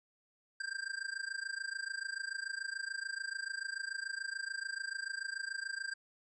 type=tone with amplitude modulation; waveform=square; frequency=1585 Hz; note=G6; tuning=19 cents sharp; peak=-35 dBFS; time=0.6-5.94 s; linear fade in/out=5 ms; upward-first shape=sine; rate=26.9 Hz; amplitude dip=90%; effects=resampled to 22050 Hz